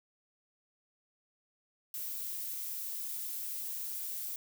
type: noise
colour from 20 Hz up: violet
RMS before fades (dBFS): -39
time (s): 1.94-4.36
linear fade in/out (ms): 2
effects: none